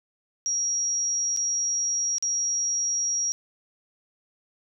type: tone with dropouts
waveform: sine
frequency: 5670 Hz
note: F8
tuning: 25 cents sharp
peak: -23 dBFS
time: 0.46-3.32 s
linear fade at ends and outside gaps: 0 ms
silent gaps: 1.364-1.372 / 2.183-2.225 s
effects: 10-bit